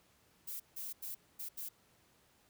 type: noise bursts at uneven times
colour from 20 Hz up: violet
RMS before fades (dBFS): -43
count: 5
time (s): 0.47-0.6 / 0.76-0.93 / 1.02-1.15 / 1.39-1.49 / 1.57-1.69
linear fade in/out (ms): 10
effects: pink hiss -69 dBFS RMS until 2.49 s + high-pass 60 Hz 12 dB/octave